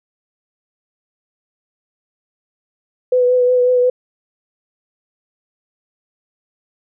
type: tone with vibrato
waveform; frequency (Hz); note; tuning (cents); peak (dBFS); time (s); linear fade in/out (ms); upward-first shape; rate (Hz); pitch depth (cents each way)
sine; 498.2; B4; +15; -10; 3.12-3.9; 5; triangle; 5.5; 25
effects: none